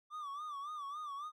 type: tone with vibrato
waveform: triangle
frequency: 1171 Hz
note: D6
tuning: 5 cents flat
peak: -39 dBFS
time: 0.1-1.32 s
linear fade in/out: 50 ms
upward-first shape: sine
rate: 3.6 Hz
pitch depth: 100 cents each way
effects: none